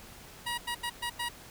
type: tone bursts at uneven times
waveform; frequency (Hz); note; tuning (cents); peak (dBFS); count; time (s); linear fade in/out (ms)
15% pulse; 956; A#5; +43; -25; 5; 0.46-0.58 / 0.67-0.75 / 0.83-0.9 / 1.02-1.1 / 1.19-1.29; 10
effects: pink hiss -50 dBFS RMS until 1.5 s